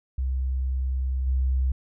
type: tone with level steps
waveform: sine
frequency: 65 Hz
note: C2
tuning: 11 cents flat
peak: -23 / -20 dBFS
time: 0.18-1.72 s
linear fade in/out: 5 ms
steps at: 1.26 s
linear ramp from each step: 20 ms
effects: none